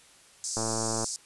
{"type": "band-pass noise", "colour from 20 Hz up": "white", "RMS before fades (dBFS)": -34, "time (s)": [0.44, 1.16], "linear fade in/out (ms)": 0, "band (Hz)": [4900, 8800], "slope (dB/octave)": 48}
{"type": "click train", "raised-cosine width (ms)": 1, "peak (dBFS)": -18, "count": 54, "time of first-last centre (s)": [0.57, 1.043], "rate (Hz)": 112}
{"effects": ["white hiss -56 dBFS RMS until 1.25 s", "resampled to 24000 Hz"]}